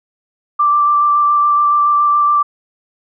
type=tone with vibrato; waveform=sine; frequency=1174.7 Hz; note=D6; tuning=in tune; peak=-9 dBFS; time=0.59-2.43 s; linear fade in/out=10 ms; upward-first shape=square; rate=7.1 Hz; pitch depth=9 cents each way; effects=none